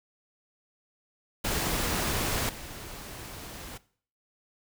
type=noise with level steps; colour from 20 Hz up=pink; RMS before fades=-29 / -42 dBFS; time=1.44-3.78 s; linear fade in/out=10 ms; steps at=2.49 s; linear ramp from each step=2 ms; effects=noise-tail reverb RT60 0.5 s tail -19 dB re dry